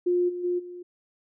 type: tone with level steps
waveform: sine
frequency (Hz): 355.1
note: F4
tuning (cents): +29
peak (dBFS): -20 / -30 / -23 / -37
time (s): 0.06-0.83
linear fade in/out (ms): 10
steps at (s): 0.28 / 0.43 / 0.58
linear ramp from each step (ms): 20
effects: none